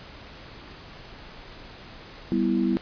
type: chord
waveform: sine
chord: E minor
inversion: first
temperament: equal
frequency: 196 / 246.9 / 329.6 Hz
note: G3 / B3 / E4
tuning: 0 / 0 / 0 cents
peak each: -25 dBFS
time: 2.32-2.77 s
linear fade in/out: 0 ms
effects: pink hiss -44 dBFS RMS until 2.81 s + resampled to 11025 Hz